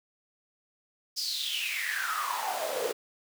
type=noise with high-pass filter sweep; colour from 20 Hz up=pink; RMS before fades=-32 dBFS; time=1.16-2.93 s; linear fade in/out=20 ms; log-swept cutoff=5200 to 420 Hz; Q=8.4; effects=none